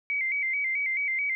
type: tone with vibrato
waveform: sine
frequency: 2178 Hz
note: C#7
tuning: 31 cents flat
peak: -25 dBFS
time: 0.1-1.35 s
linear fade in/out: 0 ms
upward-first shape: square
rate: 4.6 Hz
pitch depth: 72 cents each way
effects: none